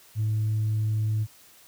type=tone; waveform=sine; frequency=108.1 Hz; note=A2; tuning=30 cents flat; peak=-21 dBFS; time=0.15-1.27 s; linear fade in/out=50 ms; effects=tanh soft clip ceiling -20 dBFS + white hiss -54 dBFS RMS until 1.67 s